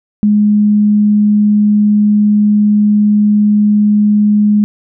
sine tone, 208.7 Hz, G#3, 9 cents sharp, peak -6 dBFS, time 0.23-4.64 s, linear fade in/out 0 ms, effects none

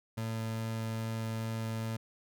30% pulse tone, 112.2 Hz, A2, 34 cents sharp, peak -31 dBFS, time 0.17-1.97 s, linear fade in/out 10 ms, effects none

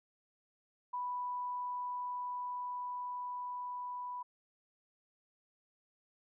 sine tone with level ramp, 987.8 Hz, B5, in tune, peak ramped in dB -35 to -39 dBFS, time 0.93-4.23 s, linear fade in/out 10 ms, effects none

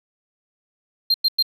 triangle tone bursts, 4186 Hz, C8, in tune, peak -13 dBFS, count 3, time 1.1-1.426 s, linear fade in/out 5 ms, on 42 ms, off 100 ms, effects none

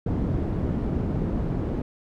white low-pass noise, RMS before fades -26 dBFS, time 0.06-1.82 s, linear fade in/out 5 ms, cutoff 230 Hz, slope 12 dB/octave, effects none

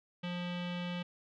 square tone with low-pass filter, 176.5 Hz, F3, 19 cents sharp, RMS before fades -38 dBFS, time 0.23-1.03 s, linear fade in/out 10 ms, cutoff 3100 Hz, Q 3.8, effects none

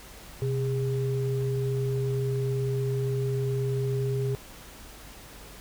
sine tone pair together, 128.1 / 407.2 Hz, C3 / G#4, -36 / -34 cents, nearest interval octave + minor sixth, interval 2002 cents, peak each -26 / -30 dBFS, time 0.42-4.35 s, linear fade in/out 0 ms, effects added 50 Hz sine -51 dBFS peak until 5.6 s + pink hiss -47 dBFS RMS until 5.6 s

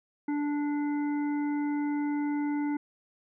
harmonic tone, 292.4 Hz, D4, 7 cents flat, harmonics 1 / 3 / 5 / 7, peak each -27 / -39 / -47 / -46 dBFS, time 0.28-2.77 s, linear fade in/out 5 ms, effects none

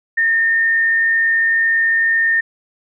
sine tone with frequency modulation, 1822 Hz, A#6, 40 cents flat, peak -12 dBFS, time 0.17-2.41 s, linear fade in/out 10 ms, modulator 102 Hz, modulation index 0.24, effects none

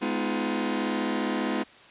sawtooth chord, F half-diminished seventh, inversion first, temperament just, 209.5 / 251.4 / 314.3 / 349.2 Hz, Ab3 / Cb4 / Eb4 / F4, +15 / +31 / +18 / 0 cents, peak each -27 / -26 / -27 / -30 dBFS, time 0.01-1.64 s, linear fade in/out 20 ms, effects white hiss -51 dBFS RMS until 1.9 s + resampled to 8000 Hz

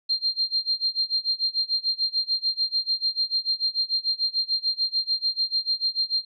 sine tone with tremolo, 4186 Hz, C8, in tune, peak -19 dBFS, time 0.09-6.25 s, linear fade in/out 10 ms, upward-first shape sine, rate 6.8 Hz, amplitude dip 95%, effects none

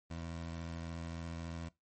20% pulse tone with vibrato, 83.4 Hz, E2, 21 cents sharp, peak -36 dBFS, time 0.1-1.69 s, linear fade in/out 10 ms, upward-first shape sine, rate 14 Hz, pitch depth 17 cents each way, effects noise-tail reverb RT60 0.2 s tail -20 dB re dry + MP3 32 kbps

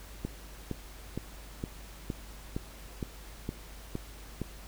click train, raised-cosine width 3 ms, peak -20 dBFS, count 10, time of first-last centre 0.25-4.417 s, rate 2.16 Hz, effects added 50 Hz sine -47 dBFS peak until 4.67 s + pink hiss -51 dBFS RMS until 4.67 s

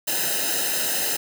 white noise with comb filter, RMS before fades -24 dBFS, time 0.07-1.17 s, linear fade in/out 10 ms, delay 0.88 ms, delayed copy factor -1, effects none

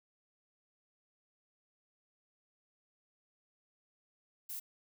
violet noise, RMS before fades -42 dBFS, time 4.49-4.6 s, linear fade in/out 10 ms, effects none

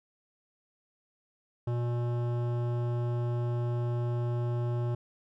sine tone with hard clipping, 120.1 Hz, B2, 48 cents flat, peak -30 dBFS, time 1.67-4.95 s, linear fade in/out 5 ms, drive 15 dB, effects none

